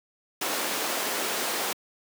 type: high-pass noise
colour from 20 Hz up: pink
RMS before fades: -29 dBFS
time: 0.41-1.73 s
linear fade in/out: 5 ms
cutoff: 330 Hz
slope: 12 dB/octave
effects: high-pass 200 Hz 12 dB/octave